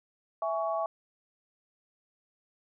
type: chord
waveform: sine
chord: C# minor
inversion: first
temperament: equal with one note detuned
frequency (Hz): 659.3 / 830.6 / 1121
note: E5 / G#5 / C#6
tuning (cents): 0 / 0 / +19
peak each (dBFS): -30 / -35 / -34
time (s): 0.42-0.86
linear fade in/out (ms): 2
effects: none